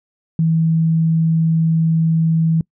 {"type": "tone", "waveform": "sine", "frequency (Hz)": 162.4, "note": "E3", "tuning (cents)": -26, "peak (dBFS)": -12, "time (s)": [0.39, 2.61], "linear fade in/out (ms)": 2, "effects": ["noise-tail reverb RT60 0.1 s tail -25 dB re dry"]}